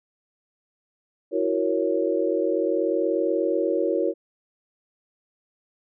sine chord, F# dominant seventh, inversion third, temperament equal, 329.6 / 370 / 466.2 / 554.4 Hz, E4 / F#4 / A#4 / C#5, 0 / 0 / 0 / 0 cents, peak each -26 dBFS, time 1.31-4.14 s, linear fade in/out 50 ms, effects none

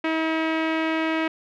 sawtooth tone with low-pass filter, 320.5 Hz, E4, 49 cents flat, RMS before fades -24 dBFS, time 0.04-1.28 s, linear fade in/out 5 ms, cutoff 2400 Hz, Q 2.2, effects none

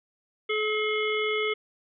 harmonic tone with a mistuned harmonic, 428.7 Hz, A4, 45 cents flat, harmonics 1 / 3 / 5 / 7 / 8, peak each -27 / -34 / -29 / -36 / -37 dBFS, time 0.49-1.54 s, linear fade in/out 10 ms, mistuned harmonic 8, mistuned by -30 cents, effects none

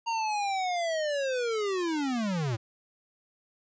square linear sweep, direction down, 932.3 to 105.6 Hz, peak -28 dBFS, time 0.06-2.57 s, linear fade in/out 20 ms, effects resampled to 16000 Hz

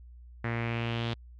sawtooth tone with low-pass filter sweep, 116.54 Hz, A#2, in tune, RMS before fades -32 dBFS, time 0.44-1.14 s, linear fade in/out 5 ms, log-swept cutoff 1900 to 3600 Hz, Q 3.6, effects added 60 Hz sine -47 dBFS peak until 1.39 s

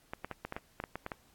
clicks, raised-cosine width 0.5 ms, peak -22 dBFS, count 11, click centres 0.135 / 0.246 / 0.313 / 0.45 / 0.524 / 0.565 / 0.801 / 0.839 / 0.956 / 1.064 / 1.118 s, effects pink hiss -66 dBFS RMS until 1.34 s + AAC 64 kbps

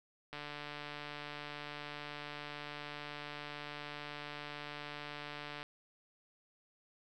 click train, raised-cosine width 0.3 ms, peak -28 dBFS, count 780, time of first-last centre 0.33-5.629 s, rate 147 Hz, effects none

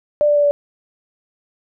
sine tone with pitch steps, 592 / 587.2 / 582.5 / 577.8 Hz, D5 / D5 / D5 / D5, +14 / 0 / -14 / -28 cents, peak -11 dBFS, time 0.21-0.51 s, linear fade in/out 0 ms, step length 75 ms, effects none

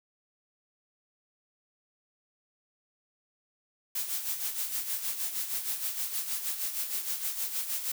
blue noise with tremolo, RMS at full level -31 dBFS, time 3.95-7.92 s, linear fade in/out 5 ms, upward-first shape sine, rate 6.4 Hz, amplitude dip 60%, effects none

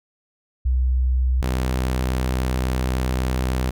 sine / sawtooth tone pair in turn, 63.4 / 63.63 Hz, B1 / C2, +46 / -48 cents, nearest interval unison, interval 6 cents, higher second, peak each -16 dBFS, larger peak neither, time 0.65-1.42 / 1.42-3.71 s, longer second, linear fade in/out 10 ms, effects none

